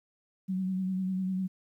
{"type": "tone with vibrato", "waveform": "sine", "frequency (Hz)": 187.4, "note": "F#3", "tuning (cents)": 22, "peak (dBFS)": -28, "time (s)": [0.48, 1.48], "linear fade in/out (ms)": 20, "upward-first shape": "sine", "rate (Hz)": 10, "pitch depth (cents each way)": 32, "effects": ["11-bit"]}